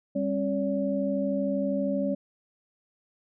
sine tone cluster, 198.5 / 271.2 / 571 Hz, G3 / C#4 / D5, +22 / -38 / -49 cents, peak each -29 dBFS, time 0.15-2.15 s, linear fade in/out 10 ms, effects none

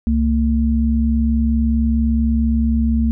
sine tone pair together, 67.6 / 227.2 Hz, C#2 / A#3, -43 / -44 cents, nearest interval octave + major sixth, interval 2099 cents, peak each -16 dBFS, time 0.07-3.11 s, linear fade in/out 0 ms, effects none

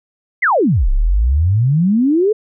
sine exponential two-way sweep, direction down then up, 2217 to 30.93 to 447.2 Hz, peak -10 dBFS, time 0.42-2.33 s, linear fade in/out 10 ms, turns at 0.9 s, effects none

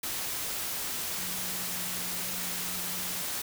sine tone in noise, 180.2 Hz, F#3, 45 cents flat, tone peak -45 dBFS, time 1.18-3.22 s, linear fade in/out 5 ms, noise white, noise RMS -34 dBFS, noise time 0.03-3.42 s, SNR -14 dB, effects none

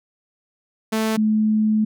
sawtooth / sine tone pair in turn, 220 / 215.6 Hz, A3 / A3, 0 / -35 cents, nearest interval unison, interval 35 cents, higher first, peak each -15 dBFS, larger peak neither, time 0.92-1.17 / 1.17-1.85 s, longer second, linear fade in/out 10 ms, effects none

